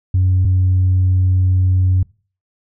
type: tone pair in turn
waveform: sine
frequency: 92.5 / 92.5 Hz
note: F#2 / F#2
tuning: 0 / 0 cents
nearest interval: unison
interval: 0 cents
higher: neither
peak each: -9 dBFS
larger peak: neither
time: 0.14-0.45 / 0.45-2.03 s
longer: second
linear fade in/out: 5 ms
effects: noise-tail reverb RT60 0.4 s tail -25 dB re dry + tanh soft clip ceiling -8 dBFS